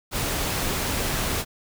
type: noise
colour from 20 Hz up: pink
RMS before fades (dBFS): -26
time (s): 0.11-1.45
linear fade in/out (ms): 50
effects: none